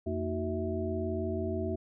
sine tone cluster, 87.1 / 227.5 / 313.8 / 372.4 / 654 Hz, F2 / A#3 / D#4 / F#4 / E5, -4 / -42 / +15 / +11 / -14 cents, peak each -35 / -37 / -39 / -35 / -38 dBFS, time 0.06-1.76 s, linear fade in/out 10 ms, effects none

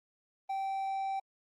triangle tone, 777 Hz, G5, 16 cents flat, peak -30 dBFS, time 0.49-1.2 s, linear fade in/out 10 ms, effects Opus 32 kbps

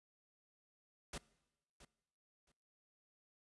pink noise with echo, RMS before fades -45 dBFS, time 1.13-1.18 s, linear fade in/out 5 ms, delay 670 ms, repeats 2, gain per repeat -15 dB, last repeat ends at 2.52 s, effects noise-tail reverb RT60 1.0 s tail -21 dB re dry + resampled to 24000 Hz

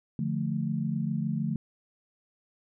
sine chord, D minor, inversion none, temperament equal with one note detuned, 147.6 / 174.61 / 220 Hz, D3 / F3 / A3, +9 / 0 / 0 cents, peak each -31 / -32 / -31 dBFS, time 0.19-1.56 s, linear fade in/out 2 ms, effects none

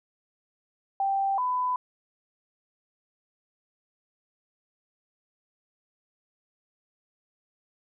sine tone pair in turn, 784 / 1000.5 Hz, G5 / B5, 0 / +22 cents, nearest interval major third, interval 422 cents, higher second, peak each -23 / -24 dBFS, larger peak first, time 1-1.38 / 1.38-1.76 s, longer neither, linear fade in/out 2 ms, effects none

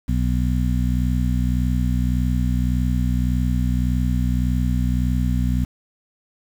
harmonic tone, 61.74 Hz, B1, in tune, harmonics 1 / 2 / 3 / 4, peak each -20 / -23 / -25 / -26 dBFS, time 0.08-5.65 s, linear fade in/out 10 ms, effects 7-bit

